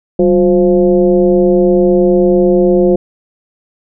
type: tone with frequency modulation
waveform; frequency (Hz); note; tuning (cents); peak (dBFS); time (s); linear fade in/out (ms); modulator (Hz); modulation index
sine; 358.5; F4; +45; -6; 0.19-2.96; 5; 167; 1.1
effects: none